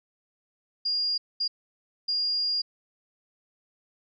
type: tone bursts at uneven times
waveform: sine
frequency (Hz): 4829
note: D8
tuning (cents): +47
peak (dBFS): -24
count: 3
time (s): 0.85-1.18 / 1.4-1.48 / 2.08-2.62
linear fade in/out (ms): 10
effects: none